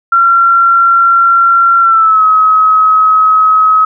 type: tone with pitch glide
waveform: sine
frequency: 1368 to 1276.4 Hz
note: F6 to D#6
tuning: -36 to +44 cents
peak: -4 dBFS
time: 0.12-3.85 s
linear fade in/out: 5 ms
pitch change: -120 cents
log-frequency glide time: 1.8-2.24 s
effects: none